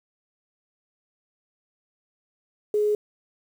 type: tone with quantisation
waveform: sine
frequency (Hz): 419.6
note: G#4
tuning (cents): +18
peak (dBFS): -19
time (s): 2.74-2.95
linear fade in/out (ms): 2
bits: 8
effects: none